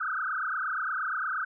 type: tone with frequency modulation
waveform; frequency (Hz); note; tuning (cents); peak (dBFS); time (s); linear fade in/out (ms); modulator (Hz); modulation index
sine; 1401; F6; +5; -28; 0-1.45; 10; 28.5; 5.8
effects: none